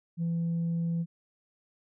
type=tone; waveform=sine; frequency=167.9 Hz; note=E3; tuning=32 cents sharp; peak=-25 dBFS; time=0.17-1.06 s; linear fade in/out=50 ms; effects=tanh soft clip ceiling -25 dBFS